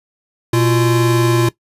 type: tone pair together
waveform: square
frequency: 121.23 / 342.9 Hz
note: B2 / F4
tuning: -32 / -32 cents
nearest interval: octave + tritone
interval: 1800 cents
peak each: -15 dBFS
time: 0.53-1.49 s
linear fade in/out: 5 ms
effects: noise-tail reverb RT60 0.1 s tail -18 dB re dry + resampled to 32000 Hz